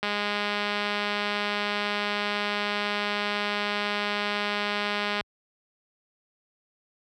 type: click train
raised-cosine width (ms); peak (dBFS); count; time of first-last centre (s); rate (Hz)
0.3; -12; 1068; 0.03-5.21; 206
effects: high-pass 60 Hz 12 dB/octave